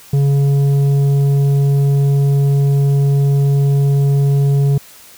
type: tone with tanh clipping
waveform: sine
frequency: 140 Hz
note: C#3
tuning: 18 cents sharp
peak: -11 dBFS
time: 0.13-4.78 s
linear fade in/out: 5 ms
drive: 7 dB
effects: white hiss -41 dBFS RMS until 5.17 s